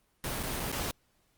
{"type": "noise with dropouts", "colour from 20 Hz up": "pink", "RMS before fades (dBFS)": -34, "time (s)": [0.24, 0.91], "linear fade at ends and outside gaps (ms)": 1, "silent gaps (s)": [[0.43, 0.434], [0.598, 0.601], [0.718, 0.725]], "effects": ["pink hiss -71 dBFS RMS until 1.37 s", "Opus 32 kbps"]}